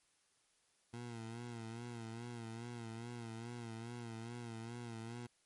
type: tone with vibrato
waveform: 20% pulse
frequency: 116.54 Hz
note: A#2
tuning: in tune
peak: -40 dBFS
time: 0.93-5.27 s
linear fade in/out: 10 ms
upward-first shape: sine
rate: 2.4 Hz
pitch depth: 63 cents each way
effects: white hiss -75 dBFS RMS until 5.45 s + MP3 48 kbps